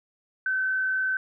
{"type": "tone with frequency modulation", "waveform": "sine", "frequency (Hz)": 1530, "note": "G6", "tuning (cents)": -42, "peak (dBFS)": -23, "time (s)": [0.46, 1.17], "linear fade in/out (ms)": 2, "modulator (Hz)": 43.9, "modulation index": 0.33, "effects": []}